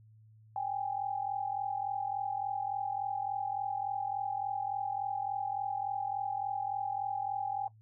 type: tone pair together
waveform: sine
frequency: 784 / 827.5 Hz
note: G5 / G#5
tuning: 0 / -6 cents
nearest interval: minor second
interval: 94 cents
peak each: -34 / -36 dBFS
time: 0.56-7.68 s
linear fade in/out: 2 ms
effects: noise-tail reverb RT60 0.1 s tail -18 dB re dry + added 109 Hz sine -56 dBFS peak until 7.81 s